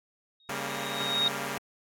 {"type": "tone with exponential growth", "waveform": "sine", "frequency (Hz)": 3749, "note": "A#7", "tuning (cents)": 9, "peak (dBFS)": -21, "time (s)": [0.4, 1.28], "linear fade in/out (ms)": 2, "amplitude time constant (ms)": 190}
{"type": "chord", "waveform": "5% pulse", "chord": "G diminished", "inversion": "second", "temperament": "equal with one note detuned", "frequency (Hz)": [138.59, 198.16, 233.1], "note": ["Db3", "G3", "Bb3"], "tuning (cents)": [0, 19, 0], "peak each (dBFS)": -25, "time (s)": [0.49, 1.58], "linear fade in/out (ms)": 2}
{"effects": ["AAC 64 kbps"]}